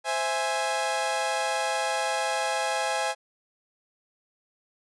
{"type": "chord", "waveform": "sawtooth", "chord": "C augmented", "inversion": "none", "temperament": "equal", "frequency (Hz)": [523.3, 659.3, 830.6], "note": ["C5", "E5", "G#5"], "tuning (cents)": [0, 0, 0], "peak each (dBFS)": [-28, -27, -24], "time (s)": [0.04, 3.15], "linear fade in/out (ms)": 50, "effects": ["resampled to 24000 Hz"]}